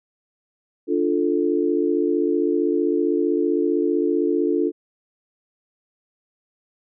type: chord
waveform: sine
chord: D minor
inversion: none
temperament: equal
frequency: 293.7 / 349.2 / 440 Hz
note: D4 / F4 / A4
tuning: 0 / 0 / 0 cents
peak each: -22 / -21 / -23 dBFS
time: 0.87-4.72 s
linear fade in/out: 50 ms
effects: none